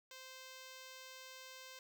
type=tone; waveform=5% pulse; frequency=520 Hz; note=C5; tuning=11 cents flat; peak=-40 dBFS; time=0.11-1.79 s; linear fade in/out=2 ms; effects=none